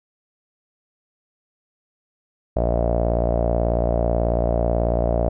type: tone with low-pass filter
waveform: sawtooth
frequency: 58.27 Hz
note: A#1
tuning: in tune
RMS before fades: -20 dBFS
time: 2.56-5.29 s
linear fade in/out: 5 ms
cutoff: 630 Hz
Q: 7.4
effects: none